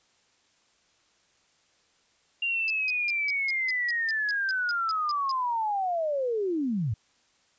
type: linear sweep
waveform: sine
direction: down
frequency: 2794 to 94.9 Hz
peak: -25 dBFS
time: 2.42-6.94 s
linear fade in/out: 5 ms
type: tone bursts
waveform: sine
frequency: 4978 Hz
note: D#8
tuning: in tune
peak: -32 dBFS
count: 14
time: 2.68-5.314 s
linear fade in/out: 0 ms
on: 21 ms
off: 180 ms
effects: white hiss -66 dBFS RMS until 7.58 s + resampled to 16000 Hz